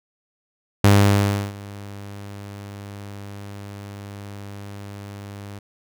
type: tone with ADSR envelope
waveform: sawtooth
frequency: 100.8 Hz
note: G2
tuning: 49 cents sharp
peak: -6 dBFS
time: 0.84-5.59 s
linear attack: 4 ms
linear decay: 680 ms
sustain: -24 dB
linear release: 5 ms
effects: none